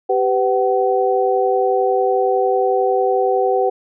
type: tone cluster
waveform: sine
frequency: 390 / 501 / 756 Hz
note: G4 / B4 / F#5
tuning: -9 / +25 / +37 cents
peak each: -18 dBFS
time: 0.09-3.7 s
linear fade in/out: 10 ms
effects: none